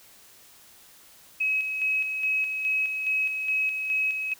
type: tone with tremolo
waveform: sine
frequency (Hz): 2555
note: D#7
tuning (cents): +45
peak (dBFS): -22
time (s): 1.4-4.34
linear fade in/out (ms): 10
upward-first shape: square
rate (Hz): 2.4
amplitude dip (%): 45
effects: white hiss -53 dBFS RMS until 4.39 s